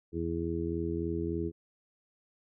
harmonic tone, 83.4 Hz, E2, 21 cents sharp, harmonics 1 / 2 / 3 / 4 / 5, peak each -37 / -38 / -40 / -34 / -37 dBFS, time 0.12-1.52 s, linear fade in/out 50 ms, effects none

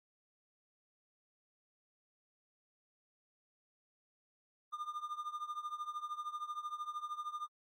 triangle tone with tremolo, 1209 Hz, D6, 50 cents sharp, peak -34 dBFS, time 4.72-7.48 s, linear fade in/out 20 ms, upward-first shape triangle, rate 13 Hz, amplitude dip 90%, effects AAC 48 kbps

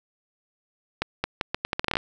accelerating click train, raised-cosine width 0.3 ms, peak -8 dBFS, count 13, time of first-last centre 1.02-1.969 s, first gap 220 ms, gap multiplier 0.78, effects none

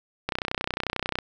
click train, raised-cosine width 0.3 ms, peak -10 dBFS, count 29, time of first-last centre 0.29-1.187 s, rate 31.2 Hz, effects none

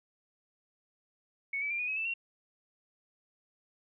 sine tone with pitch steps, 2217 / 2297 / 2379 / 2464 / 2553 / 2644 / 2739 Hz, C#7 / D7 / D7 / D#7 / D#7 / E7 / F7, 0 / -39 / +22 / -17 / +44 / +5 / -34 cents, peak -31 dBFS, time 1.53-2.139 s, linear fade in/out 5 ms, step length 87 ms, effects none

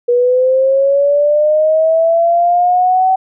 sine linear sweep, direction up, 480.4 to 760 Hz, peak -8 dBFS, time 0.08-3.16 s, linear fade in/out 10 ms, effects none

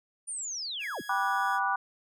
sine linear sweep, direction down, 9397 to 57 Hz, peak -33 dBFS, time 0.27-1.02 s, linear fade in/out 20 ms
sawtooth tone with pitch glide, 1664 to 1676.5 Hz, G#6 to G#6, +3 to +16 cents, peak -38 dBFS, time 0.79-1.6 s, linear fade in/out 50 ms, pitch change +13 cents, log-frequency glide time 1.13-1.41 s
sine chord, G major seventh, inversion none, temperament just, 784 / 980 / 1176 / 1470 Hz, G5 / B5 / D6 / F#6, 0 / -14 / +2 / -12 cents, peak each -31 dBFS, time 1.09-1.76 s, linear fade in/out 5 ms
effects none

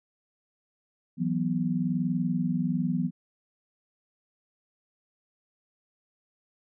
sine chord, E suspended second, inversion none, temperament equal with one note detuned, 164.81 / 185 / 246.2 Hz, E3 / F#3 / B3, 0 / 0 / -5 cents, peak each -29 dBFS, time 1.17-3.11 s, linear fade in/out 50 ms, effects none

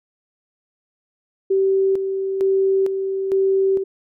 sine tone with tremolo, 386.3 Hz, G4, 25 cents flat, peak -14 dBFS, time 1.5-3.84 s, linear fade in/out 10 ms, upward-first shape square, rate 1.1 Hz, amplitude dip 50%, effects none

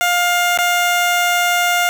15% pulse tone with dropouts, 706 Hz, F5, 19 cents sharp, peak -7 dBFS, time 0.01-1.89 s, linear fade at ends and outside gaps 0 ms, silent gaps 0.575-0.587 s, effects none

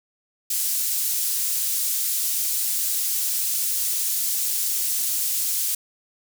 pink high-pass noise, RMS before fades -24 dBFS, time 0.5-5.75 s, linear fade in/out 5 ms, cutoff 7900 Hz, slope 12 dB/octave, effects none

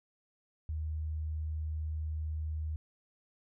sine tone, 77.78 Hz, D#2, in tune, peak -33 dBFS, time 0.69-2.76 s, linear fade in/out 0 ms, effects none

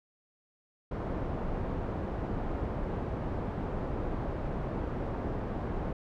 pink low-pass noise, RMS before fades -34 dBFS, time 0.91-5.93 s, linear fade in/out 5 ms, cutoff 820 Hz, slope 12 dB/octave, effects none

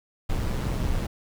brown noise with amplitude modulation, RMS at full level -24 dBFS, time 0.29-1.07 s, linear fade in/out 10 ms, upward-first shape sine, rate 127 Hz, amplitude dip 45%, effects none

